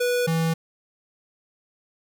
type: tone pair in turn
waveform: square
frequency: 490 / 163.52 Hz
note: B4 / E3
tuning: -14 / -14 cents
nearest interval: octave + perfect fifth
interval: 1900 cents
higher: first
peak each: -21 dBFS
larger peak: neither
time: 0-0.27 / 0.27-0.54 s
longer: neither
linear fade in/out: 10 ms
effects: none